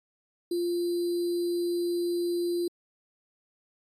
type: tone with sample-and-hold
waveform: sine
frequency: 347.2 Hz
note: F4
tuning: 10 cents flat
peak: -25 dBFS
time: 0.51-2.68 s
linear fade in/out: 5 ms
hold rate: 4410 Hz
effects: MP3 64 kbps